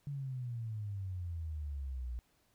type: exponential sweep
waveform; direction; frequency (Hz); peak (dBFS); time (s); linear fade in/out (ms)
sine; down; 144.7 to 58.6; -37; 0.07-2.19; 0
effects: pink hiss -73 dBFS RMS until 2.54 s